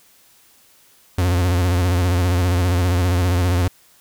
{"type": "tone with vibrato", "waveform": "45% pulse", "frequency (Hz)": 89.2, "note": "F2", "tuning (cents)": 37, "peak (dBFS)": -15, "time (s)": [1.18, 3.68], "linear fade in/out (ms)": 5, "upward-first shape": "sine", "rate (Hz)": 15, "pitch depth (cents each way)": 72, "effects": ["white hiss -53 dBFS RMS until 4 s"]}